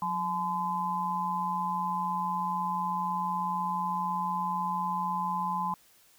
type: tone cluster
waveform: sine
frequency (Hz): 180.7 / 857 / 1021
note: F#3 / A5 / C6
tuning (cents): -41 / -46 / -43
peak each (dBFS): -37 / -33 / -30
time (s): 0.02-5.74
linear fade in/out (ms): 2
effects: white hiss -61 dBFS RMS until 6.18 s